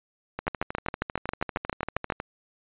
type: two click trains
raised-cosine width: 0.5 ms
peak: -16 / -10 dBFS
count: 24 / 13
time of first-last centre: 0.39-2.201 / 0.48-2.102 s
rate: 12.7 / 7.4 Hz
effects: resampled to 8000 Hz